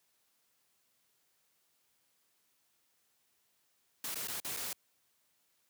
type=noise with dropouts; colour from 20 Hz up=white; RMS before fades=-39 dBFS; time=4.04-4.73 s; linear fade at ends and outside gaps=2 ms; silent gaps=4.145-4.156 / 4.273-4.283 / 4.401-4.447 / 4.565-4.57 s; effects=white hiss -75 dBFS RMS until 5.69 s + high-pass 80 Hz 12 dB/octave